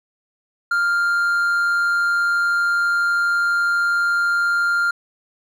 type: tone with amplitude modulation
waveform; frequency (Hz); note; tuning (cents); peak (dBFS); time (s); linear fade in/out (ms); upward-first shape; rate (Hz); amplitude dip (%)
triangle; 1396.9; F6; 0; -13; 0.71-4.91; 5; sine; 172; 25
effects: none

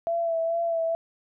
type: tone with vibrato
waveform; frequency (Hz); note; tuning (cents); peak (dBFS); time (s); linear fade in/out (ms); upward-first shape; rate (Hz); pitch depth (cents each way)
sine; 667; E5; +20; -23; 0.07-0.95; 0; sine; 2.3; 29
effects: none

